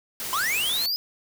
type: noise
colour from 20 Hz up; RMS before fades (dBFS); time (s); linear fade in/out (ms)
white; -32; 0.2-0.86; 0
type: linear sweep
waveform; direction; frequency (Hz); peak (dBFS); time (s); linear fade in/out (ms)
square; up; 987.8 to 5070; -24; 0.33-0.96; 0
effects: none